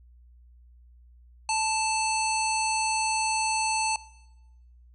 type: harmonic tone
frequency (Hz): 880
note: A5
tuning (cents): 0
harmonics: 1 / 3 / 5 / 7 / 9 / 10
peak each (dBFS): -26 / -31 / -33 / -34 / -36 / -36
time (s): 1.49-3.96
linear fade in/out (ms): 2
effects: noise-tail reverb RT60 1.0 s tail -20 dB re dry + added 60 Hz sine -51 dBFS peak until 4.94 s